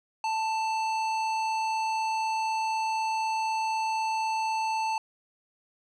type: tone with hard clipping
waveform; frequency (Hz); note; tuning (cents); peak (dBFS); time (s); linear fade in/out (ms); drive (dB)
sine; 884; A5; +8; -28; 0.24-4.98; 2; 13
effects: resampled to 32000 Hz